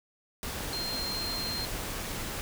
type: tone in noise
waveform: sine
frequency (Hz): 4186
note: C8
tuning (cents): 0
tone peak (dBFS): -33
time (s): 0.73-1.65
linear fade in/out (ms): 0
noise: pink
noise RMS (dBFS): -36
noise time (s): 0.43-2.41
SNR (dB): 0
effects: none